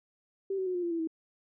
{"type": "tone with pitch steps", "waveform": "sine", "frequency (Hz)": [389.2, 377.2, 365.7, 354.4, 343.5, 333, 322.8], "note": ["G4", "F#4", "F#4", "F4", "F4", "E4", "E4"], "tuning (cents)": [-12, 33, -20, 25, -29, 18, -36], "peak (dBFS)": -29, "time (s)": [0.5, 1.074], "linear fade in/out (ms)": 5, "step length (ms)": 82, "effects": []}